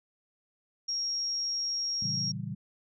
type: tone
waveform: sine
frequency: 5588 Hz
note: F8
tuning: in tune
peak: -29 dBFS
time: 0.88-2.32 s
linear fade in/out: 10 ms
type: chord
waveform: sine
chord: A# diminished seventh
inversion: none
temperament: equal with one note detuned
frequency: 114.67 / 138.59 / 164.81 / 196 Hz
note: A#2 / C#3 / E3 / G3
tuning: -28 / 0 / 0 / 0 cents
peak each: -39 dBFS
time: 2.02-2.55 s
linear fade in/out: 5 ms
effects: none